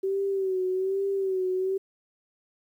sine tone with vibrato, 381.9 Hz, G4, 45 cents flat, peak -24 dBFS, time 0.03-1.78 s, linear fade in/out 10 ms, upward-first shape sine, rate 1.2 Hz, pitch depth 57 cents each way, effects 10-bit

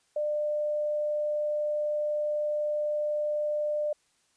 sine tone, 598 Hz, D5, 31 cents sharp, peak -26 dBFS, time 0.16-3.93 s, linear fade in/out 5 ms, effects white hiss -69 dBFS RMS until 4.36 s + resampled to 22050 Hz

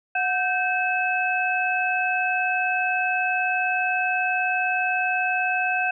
sine tone cluster, 733 / 1552 / 2592 Hz, F#5 / G6 / E7, -16 / -18 / -30 cents, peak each -25 dBFS, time 0.15-5.91 s, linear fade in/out 5 ms, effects none

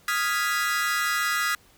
40% pulse chord, F half-diminished seventh, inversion third, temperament equal, 1244.5 / 1396.9 / 1661.2 / 1975.5 Hz, Eb6 / F6 / Ab6 / Cb7, 0 / 0 / 0 / 0 cents, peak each -28 dBFS, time 0.08-1.55 s, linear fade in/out 2 ms, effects pink hiss -57 dBFS RMS until 1.77 s

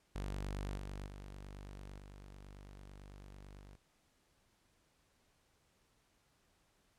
sawtooth tone with level steps, 49 Hz, G1, in tune, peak -35 / -39 / -44 / -48 / -50 dBFS, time 0.15-3.76 s, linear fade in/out 10 ms, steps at 0.77 / 1.06 / 1.98 / 3.59 s, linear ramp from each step 5 ms, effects pink hiss -74 dBFS RMS until 6.98 s + low-pass 11000 Hz 12 dB/octave

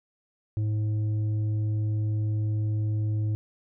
triangle tone with tanh clipping, 106.8 Hz, G#2, 49 cents sharp, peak -25 dBFS, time 0.57-3.35 s, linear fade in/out 0 ms, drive 10 dB, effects none

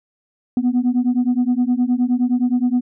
sine beating tone pair, 242.4 / 252 Hz, B3 / B3, -32 / +35 cents, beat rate 9.6 Hz, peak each -16 dBFS, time 0.57-2.81 s, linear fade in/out 2 ms, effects tanh soft clip ceiling -11 dBFS

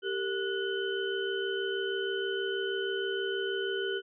sine tone cluster, 390.3 / 456.6 / 1470 / 3044 Hz, G4 / A#4 / F#6 / F#7, -8 / -36 / -12 / +48 cents, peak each -32 / -38 / -36 / -38 dBFS, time 0.02-4.02 s, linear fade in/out 50 ms, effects none

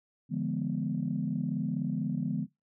sine chord, D diminished seventh, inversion none, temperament equal with one note detuned, 146.83 / 171.12 / 207.7 / 246.9 Hz, D3 / F3 / Ab3 / Cb4, 0 / -35 / 0 / 0 cents, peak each -34 dBFS, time 0.29-2.47 s, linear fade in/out 50 ms, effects noise-tail reverb RT60 0.2 s tail -21 dB re dry + tanh soft clip ceiling -19 dBFS

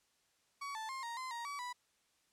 35% pulse tone with pitch steps, 1127 / 879 / 1061 / 935 / 1033 / 939 / 1141 / 985 Hz, C#6 / A5 / C6 / A#5 / C6 / A#5 / C#6 / B5, +28 / -2 / +24 / +5 / -22 / +12 / +50 / -5 cents, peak -39 dBFS, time 0.61-1.73 s, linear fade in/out 10 ms, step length 140 ms, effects white hiss -75 dBFS RMS until 2.32 s + low-pass 9000 Hz 12 dB/octave

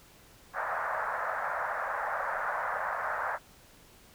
white band-pass noise, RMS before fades -33 dBFS, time 0.53-3.39 s, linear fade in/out 50 ms, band 550 to 1700 Hz, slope 48 dB/octave, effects pink hiss -57 dBFS RMS until 4.14 s

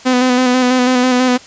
sawtooth tone with vibrato, 252.1 Hz, B3, 36 cents sharp, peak -6 dBFS, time 0.05-1.38 s, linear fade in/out 20 ms, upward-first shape square, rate 6.1 Hz, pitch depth 25 cents each way, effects white hiss -38 dBFS RMS until 1.46 s + resampled to 16000 Hz

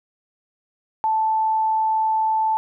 sine tone, 878 Hz, A5, 4 cents flat, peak -17 dBFS, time 1.04-2.57 s, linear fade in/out 0 ms, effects none

